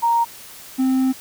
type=tone pair in turn; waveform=sine / triangle; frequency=932 / 261.5 Hz; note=A#5 / C4; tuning=-1 / -1 cents; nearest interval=octave + minor seventh; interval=2200 cents; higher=first; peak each=-14 / -13 dBFS; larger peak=second; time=0.02-0.25 / 0.78-1.13 s; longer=second; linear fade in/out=20 ms; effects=white hiss -40 dBFS RMS until 1.2 s